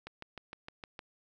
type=click train; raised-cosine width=0.3 ms; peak=-27 dBFS; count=7; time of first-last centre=0.07-0.992 s; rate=6.51 Hz; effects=none